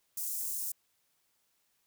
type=high-pass noise; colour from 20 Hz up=white; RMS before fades=-36 dBFS; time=0.17-0.72 s; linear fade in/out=5 ms; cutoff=6800 Hz; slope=24 dB/octave; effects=white hiss -75 dBFS RMS until 1.86 s